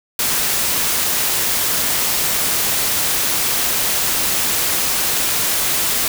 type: noise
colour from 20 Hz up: white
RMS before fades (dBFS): -18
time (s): 0.19-6.08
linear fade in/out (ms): 2
effects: none